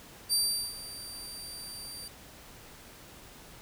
25% pulse tone with ADSR envelope, 4675 Hz, D8, 9 cents flat, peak -19 dBFS, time 0.29-2.08 s, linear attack 39 ms, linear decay 400 ms, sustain -17 dB, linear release 3 ms, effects pink hiss -51 dBFS RMS until 3.61 s

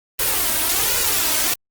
white noise with flanger, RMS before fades -19 dBFS, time 0.19-1.54 s, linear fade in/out 5 ms, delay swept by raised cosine 2 to 3.2 ms, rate 1.3 Hz, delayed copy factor +0.75, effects Opus 24 kbps

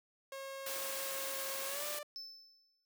sawtooth tone with pitch glide, 542 to 591.1 Hz, C#5 to D5, -39 to +11 cents, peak -39 dBFS, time 0.32-2.03 s, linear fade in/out 2 ms, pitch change +150 cents, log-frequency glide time 1.67-1.85 s
white noise, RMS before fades -41 dBFS, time 0.66-1.99 s, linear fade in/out 5 ms
triangle tone with exponential decay, 5274 Hz, E8, in tune, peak -40 dBFS, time 2.16-2.85 s, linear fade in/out 0 ms, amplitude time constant 150 ms
effects high-pass 300 Hz 12 dB/octave

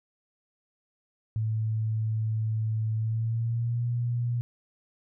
sine tone with pitch glide, 110 to 119.96 Hz, A2 to B2, 0 to -50 cents, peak -25 dBFS, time 1.36-4.41 s, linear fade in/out 0 ms, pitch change +150 cents, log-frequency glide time 2.96-3.86 s, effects none

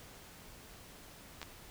clicks, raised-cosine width 0.2 ms, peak -25 dBFS, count 2, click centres 1.416 / 1.429 s, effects pink hiss -54 dBFS RMS until 1.7 s

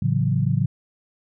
sine chord, F# minor seventh, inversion first, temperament equal with one note detuned, 110 / 138.59 / 165.39 / 185 Hz, A2 / C#3 / E3 / F#3, 0 / 0 / +6 / 0 cents, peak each -23 / -21 / -26 / -26 dBFS, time 0.02-0.66 s, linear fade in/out 5 ms, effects none

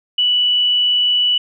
sine tone, 2958 Hz, F#7, 1 cent flat, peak -12 dBFS, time 0.18-1.38 s, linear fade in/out 5 ms, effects none

